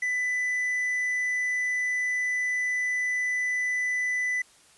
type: tone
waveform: triangle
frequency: 1994 Hz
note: B6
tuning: 16 cents sharp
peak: -23 dBFS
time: 0.02-4.42 s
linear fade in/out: 5 ms
effects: white hiss -57 dBFS RMS until 4.77 s + resampled to 24000 Hz